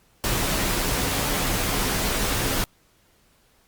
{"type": "noise with comb filter", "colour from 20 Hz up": "pink", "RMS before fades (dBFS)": -24, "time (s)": [0.24, 2.64], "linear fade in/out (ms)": 0, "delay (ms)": 13, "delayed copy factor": -0.5, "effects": ["pink hiss -61 dBFS RMS until 3.67 s", "Opus 48 kbps"]}